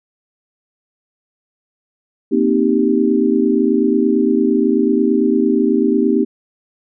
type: chord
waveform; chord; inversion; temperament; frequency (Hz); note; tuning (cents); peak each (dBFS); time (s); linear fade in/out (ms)
sine; C minor seventh; third; equal; 233.1 / 261.6 / 311.1 / 392; Bb3 / C4 / Eb4 / G4; 0 / 0 / 0 / 0; -17; 2.31-6.25; 20
effects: none